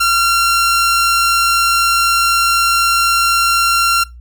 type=tone; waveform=sawtooth; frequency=1372 Hz; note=F6; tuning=31 cents flat; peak=-7 dBFS; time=0-4.04 s; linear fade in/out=10 ms; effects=noise-tail reverb RT60 0.2 s tail -21 dB re dry + added 60 Hz sine -33 dBFS peak until 4.2 s